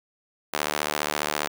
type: tone with high-pass filter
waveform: sawtooth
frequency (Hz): 74.8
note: D2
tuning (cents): +32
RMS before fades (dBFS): -28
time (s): 0.53-1.48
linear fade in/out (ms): 10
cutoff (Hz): 620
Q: 0.6
effects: none

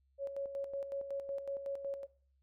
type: tone with tremolo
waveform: sine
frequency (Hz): 554.4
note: C#5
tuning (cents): 0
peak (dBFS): -35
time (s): 0.18-2.07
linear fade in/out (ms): 50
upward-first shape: square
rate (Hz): 5.4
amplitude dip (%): 55
effects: noise-tail reverb RT60 0.5 s tail -19 dB re dry + added 67 Hz sine -70 dBFS peak until 2.42 s

